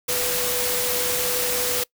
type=tone in noise; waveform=sine; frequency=494.1 Hz; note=B4; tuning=1 cent sharp; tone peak=-28 dBFS; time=0.08-1.84 s; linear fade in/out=10 ms; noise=white; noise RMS=-24 dBFS; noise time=0.08-1.84 s; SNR=-7 dB; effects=noise-tail reverb RT60 0.1 s tail -23 dB re dry